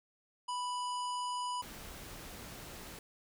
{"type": "harmonic tone", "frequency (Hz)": 987.8, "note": "B5", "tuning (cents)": 0, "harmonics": [1, 3, 5, 7, 9, 10], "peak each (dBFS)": [-35, -45, -49, -52, -54, -55], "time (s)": [0.48, 1.62], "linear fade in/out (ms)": 10}
{"type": "noise", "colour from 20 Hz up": "pink", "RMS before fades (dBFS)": -48, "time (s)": [1.62, 2.99], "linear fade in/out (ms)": 2}
{"effects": []}